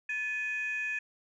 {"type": "tone pair together", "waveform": "sine", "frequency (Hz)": [1733, 2492], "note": ["A6", "D#7"], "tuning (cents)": [-27, 2], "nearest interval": "tritone", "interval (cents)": 629, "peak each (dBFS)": [-33, -32], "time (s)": [0.09, 0.99], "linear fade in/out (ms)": 5, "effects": ["tanh soft clip ceiling -26 dBFS"]}